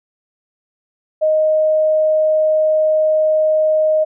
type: tone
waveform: sine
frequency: 622.3 Hz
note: D#5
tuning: in tune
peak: -11 dBFS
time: 1.21-4.05 s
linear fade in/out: 20 ms
effects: none